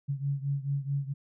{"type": "beating tone pair", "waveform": "sine", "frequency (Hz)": [138.59, 143.19], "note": ["C#3", "D3"], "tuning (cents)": [0, -43], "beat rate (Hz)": 4.6, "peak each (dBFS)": [-30, -33], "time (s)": [0.08, 1.14], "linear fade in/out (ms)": 20, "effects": []}